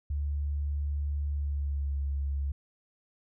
sine tone with pitch glide, 72.3 to 69.88 Hz, D2 to C#2, -27 to +15 cents, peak -28 dBFS, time 0.1-2.52 s, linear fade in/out 5 ms, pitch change -58 cents, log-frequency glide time 1.31-1.97 s, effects none

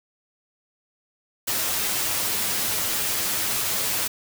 white noise with comb filter, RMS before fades -25 dBFS, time 1.47-4.08 s, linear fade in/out 10 ms, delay 9.4 ms, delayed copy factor +0.55, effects none

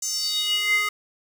square tone with high-pass filter sweep, 416.6 Hz, G#4, 5 cents sharp, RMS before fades -24 dBFS, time 0.02-0.89 s, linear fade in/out 5 ms, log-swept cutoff 6800 to 1600 Hz, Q 6.8, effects none

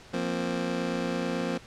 25% pulse chord, F suspended fourth, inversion none, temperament just, 174.61 / 232.8 / 261.9 Hz, F3 / Bb3 / C4, 0 / -2 / +2 cents, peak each -29 dBFS, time 0.13-1.58 s, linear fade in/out 10 ms, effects pink hiss -50 dBFS RMS until 1.66 s + low-pass 6000 Hz 12 dB/octave

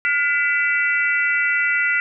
sine tone cluster, 1428 / 1998 / 2301 / 2690 Hz, F6 / B6 / D7 / E7, +38 / +20 / -36 / +34 cents, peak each -21 / -19 / -26 / -27 dBFS, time 0.05-2 s, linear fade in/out 0 ms, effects none

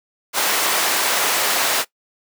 pink high-pass noise, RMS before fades -19 dBFS, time 0.33-1.85 s, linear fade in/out 50 ms, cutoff 630 Hz, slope 12 dB/octave, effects noise-tail reverb RT60 0.1 s tail -19 dB re dry

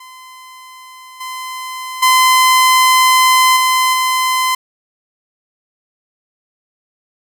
sawtooth tone with level steps, 1028 Hz, C6, 31 cents flat, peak -31 / -20 / -4 / -7 / -9 dBFS, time 0-4.55 s, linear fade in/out 5 ms, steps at 1.2 / 2.02 / 3.56 / 3.93 s, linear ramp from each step 10 ms, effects none

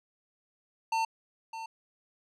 square tone with echo, 900 Hz, A5, 39 cents sharp, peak -27 dBFS, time 0.92-1.05 s, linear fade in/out 5 ms, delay 610 ms, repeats 1, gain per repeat -11 dB, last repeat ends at 1.66 s, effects low-pass 6000 Hz 12 dB/octave

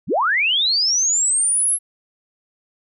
sine linear sweep, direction up, 86.6 to 11230 Hz, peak -15 dBFS, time 0.07-1.79 s, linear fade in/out 50 ms, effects none

